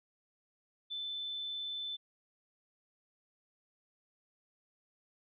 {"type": "tone", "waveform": "sine", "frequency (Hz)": 3522, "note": "A7", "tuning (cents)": 1, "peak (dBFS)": -37, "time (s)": [0.9, 1.97], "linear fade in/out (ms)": 20, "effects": []}